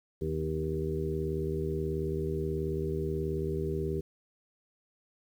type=harmonic tone with a mistuned harmonic; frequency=78.5 Hz; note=D#2; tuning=16 cents sharp; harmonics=1 / 2 / 3 / 4 / 5 / 6; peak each=-36 / -35 / -43 / -41 / -33 / -41 dBFS; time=0.21-4.01 s; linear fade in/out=10 ms; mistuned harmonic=3; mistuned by=+45 cents; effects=10-bit